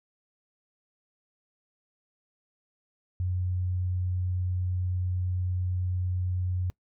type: tone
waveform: sine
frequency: 90.9 Hz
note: F#2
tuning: 30 cents flat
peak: -26 dBFS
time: 3.2-6.7 s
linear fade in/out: 0 ms
effects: noise-tail reverb RT60 0.1 s tail -23 dB re dry